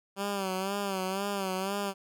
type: tone with vibrato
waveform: 10% pulse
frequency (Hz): 194.3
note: G3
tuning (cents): -15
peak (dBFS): -22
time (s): 0.16-1.94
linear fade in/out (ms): 50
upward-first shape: sine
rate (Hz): 2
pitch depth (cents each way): 74
effects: none